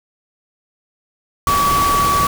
sine tone in noise, 1140 Hz, C#6, 48 cents sharp, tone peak -13 dBFS, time 1.47-2.27 s, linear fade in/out 2 ms, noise pink, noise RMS -21 dBFS, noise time 1.47-2.27 s, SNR +5 dB, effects none

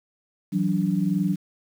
sine tone cluster, 166.1 / 187.7 / 290.6 Hz, E3 / F#3 / D4, +13 / +25 / -18 cents, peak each -26 / -22 / -28 dBFS, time 0.52-1.36 s, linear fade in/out 20 ms, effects 8-bit

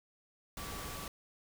sine tone in noise, 1150 Hz, D6, 37 cents flat, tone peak -49 dBFS, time 0.57-1.08 s, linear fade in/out 2 ms, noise pink, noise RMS -43 dBFS, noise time 0.57-1.08 s, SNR -9 dB, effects none

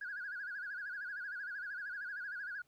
sine tone with vibrato, 1551 Hz, G6, 19 cents flat, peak -39 dBFS, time 0.01-2.62 s, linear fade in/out 5 ms, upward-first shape sine, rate 13 Hz, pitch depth 140 cents each way, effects tanh soft clip ceiling -35 dBFS + pink hiss -75 dBFS RMS until 2.67 s

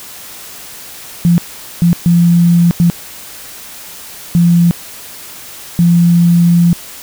sine tone bursts at uneven times, 171.8 Hz, F3, 28 cents flat, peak -5 dBFS, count 6, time 1.25-1.38 / 1.82-1.93 / 2.06-2.71 / 2.8-2.9 / 4.35-4.71 / 5.79-6.73 s, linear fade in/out 0 ms, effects white hiss -31 dBFS RMS until 7.02 s

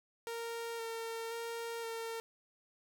sawtooth tone with vibrato, 459.4 Hz, A#4, 25 cents flat, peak -35 dBFS, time 0.27-2.2 s, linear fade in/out 0 ms, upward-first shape square, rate 0.96 Hz, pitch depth 14 cents each way, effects none

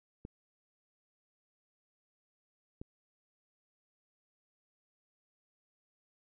clicks, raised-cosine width 3 ms, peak -30 dBFS, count 2, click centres 0.251 / 2.815 s, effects none

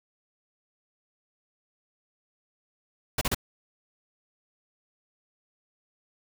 pink noise bursts, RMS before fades -26 dBFS, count 3, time 3.18-3.347 s, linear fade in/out 5 ms, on 33 ms, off 34 ms, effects none

